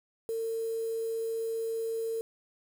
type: tone with quantisation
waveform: sine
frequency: 452.6 Hz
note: A4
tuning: 49 cents sharp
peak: -30 dBFS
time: 0.29-2.21 s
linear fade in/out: 0 ms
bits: 8
effects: none